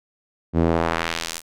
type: tone with band-pass filter sweep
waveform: sawtooth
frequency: 82.9 Hz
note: E2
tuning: 10 cents sharp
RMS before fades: -22 dBFS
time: 0.53-1.42 s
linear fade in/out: 50 ms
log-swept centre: 230 to 10000 Hz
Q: 0.86
effects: none